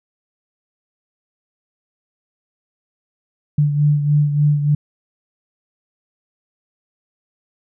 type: beating tone pair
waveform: sine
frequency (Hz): 146.83 / 150.23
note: D3 / D3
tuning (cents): 0 / +40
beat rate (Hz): 3.4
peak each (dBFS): -13 / -21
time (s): 3.58-4.75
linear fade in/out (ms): 5
effects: none